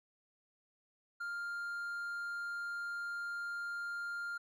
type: tone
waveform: triangle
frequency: 1400 Hz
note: F6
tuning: 4 cents sharp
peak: -36 dBFS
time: 1.2-4.38 s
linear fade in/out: 10 ms
effects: none